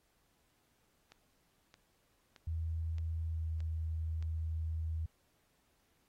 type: click train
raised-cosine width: 0.2 ms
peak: -37 dBFS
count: 6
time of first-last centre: 1.12-4.226 s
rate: 1.61 Hz
type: tone with pitch glide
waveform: sine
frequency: 81.3 to 80.32 Hz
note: E2 to E2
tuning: -23 to -44 cents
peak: -34 dBFS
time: 2.47-5.06 s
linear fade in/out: 5 ms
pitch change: -21 cents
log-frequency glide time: 3.27-3.47 s
effects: pink hiss -75 dBFS RMS until 6.08 s + AAC 48 kbps